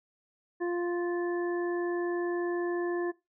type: harmonic tone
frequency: 349.2 Hz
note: F4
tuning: in tune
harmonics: 1 / 2 / 3 / 5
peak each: -28 / -41 / -43 / -41 dBFS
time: 0.6-3.12 s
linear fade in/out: 20 ms
effects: noise-tail reverb RT60 0.2 s tail -17 dB re dry